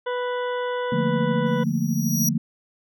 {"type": "harmonic tone", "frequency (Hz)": 493.9, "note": "B4", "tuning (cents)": 0, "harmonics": [1, 2, 3, 4, 6, 7], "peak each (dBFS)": [-25, -30, -34, -40, -43, -43], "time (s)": [0.06, 1.64], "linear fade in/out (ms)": 10}
{"type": "chord", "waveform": "sine", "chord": "Bb major seventh", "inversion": "first", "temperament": "equal", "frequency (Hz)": [146.83, 174.61, 220, 233.1], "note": ["D3", "F3", "A3", "Bb3"], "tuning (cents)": [0, 0, 0, 0], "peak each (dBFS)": -26, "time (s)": [0.92, 2.38], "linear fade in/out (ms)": 5}
{"type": "tone with exponential growth", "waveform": "sawtooth", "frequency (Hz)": 5770, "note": "F#8", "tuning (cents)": -44, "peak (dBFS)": -17, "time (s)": [1.46, 2.29], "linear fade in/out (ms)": 5, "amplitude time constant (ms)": 180}
{"effects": []}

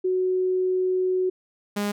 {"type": "tone pair in turn", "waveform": ["sine", "sawtooth"], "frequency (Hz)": [370, 205], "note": ["F#4", "G#3"], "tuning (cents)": [0, -22], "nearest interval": "minor seventh", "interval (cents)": 1022, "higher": "first", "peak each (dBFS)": -20, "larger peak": "neither", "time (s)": [[0.04, 1.3], [1.76, 1.92]], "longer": "first", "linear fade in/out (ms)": 10, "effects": []}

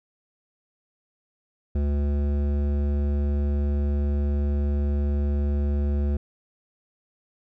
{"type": "tone with hard clipping", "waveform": "triangle", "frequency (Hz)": 71.9, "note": "D2", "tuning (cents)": -36, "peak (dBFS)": -23, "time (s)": [1.75, 6.17], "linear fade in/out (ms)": 5, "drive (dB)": 17, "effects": []}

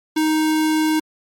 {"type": "tone", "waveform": "square", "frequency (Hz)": 312.1, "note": "D#4", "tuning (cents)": 5, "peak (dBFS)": -16, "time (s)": [0.16, 1], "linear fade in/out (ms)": 10, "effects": ["MP3 64 kbps"]}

